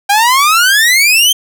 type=exponential sweep; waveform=sawtooth; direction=up; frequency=788 to 3195 Hz; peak=-3 dBFS; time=0.09-1.33 s; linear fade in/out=10 ms; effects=none